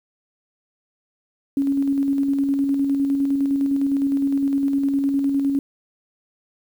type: tone with tremolo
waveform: sine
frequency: 277.2 Hz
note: C#4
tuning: in tune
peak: -16 dBFS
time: 1.57-5.59 s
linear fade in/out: 2 ms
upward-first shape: square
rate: 9.8 Hz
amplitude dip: 30%
effects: 8-bit